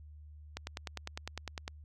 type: click train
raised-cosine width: 0.2 ms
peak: -21 dBFS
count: 12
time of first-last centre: 0.57-1.679 s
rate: 9.92 Hz
effects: added 75 Hz sine -49 dBFS peak until 1.84 s